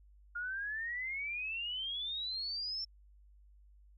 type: exponential sweep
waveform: sine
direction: up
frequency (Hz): 1408 to 5440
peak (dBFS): -36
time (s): 0.35-2.85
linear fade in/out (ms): 10
effects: added 50 Hz sine -58 dBFS peak until 3.97 s